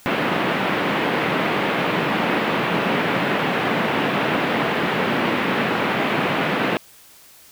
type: band-pass noise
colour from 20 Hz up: pink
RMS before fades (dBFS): -21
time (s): 0.06-6.77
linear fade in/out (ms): 0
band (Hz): 160 to 2900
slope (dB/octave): 24
effects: white hiss -48 dBFS RMS until 7.51 s